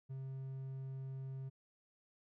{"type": "tone", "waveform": "triangle", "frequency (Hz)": 133.4, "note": "C3", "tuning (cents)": 34, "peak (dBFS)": -40, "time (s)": [0.09, 1.5], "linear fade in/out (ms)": 20, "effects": []}